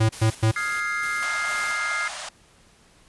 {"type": "tone bursts", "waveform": "square", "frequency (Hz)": 110.8, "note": "A2", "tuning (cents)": 13, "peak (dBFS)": -17, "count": 3, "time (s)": [0, 0.516], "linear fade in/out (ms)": 10, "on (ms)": 92, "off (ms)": 120}
{"type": "noise with tremolo", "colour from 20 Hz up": "white", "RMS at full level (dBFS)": -37, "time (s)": [0.12, 1.78], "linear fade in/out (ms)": 10, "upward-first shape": "square", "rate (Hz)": 2.2, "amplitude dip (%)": 50}
{"type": "chord", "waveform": "triangle", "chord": "F minor seventh", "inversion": "third", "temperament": "equal with one note detuned", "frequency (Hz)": [1244.5, 1396.9, 1661.2, 2104], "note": ["Eb6", "F6", "Ab6", "C7"], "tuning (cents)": [0, 0, 0, 9], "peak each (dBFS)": [-30, -28, -29, -26], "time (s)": [0.56, 2.08], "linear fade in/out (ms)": 2}
{"type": "band-pass noise", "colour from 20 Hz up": "pink", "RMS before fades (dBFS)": -35, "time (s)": [1.22, 2.29], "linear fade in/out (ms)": 5, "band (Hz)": [580, 9900], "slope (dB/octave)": 96}
{"effects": ["pink hiss -56 dBFS RMS until 3.08 s", "resampled to 24000 Hz"]}